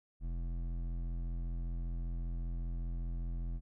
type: tone with hard clipping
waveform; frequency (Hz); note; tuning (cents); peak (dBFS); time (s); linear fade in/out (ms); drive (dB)
sine; 42.57; F1; -44; -37; 0.2-3.61; 50; 11
effects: none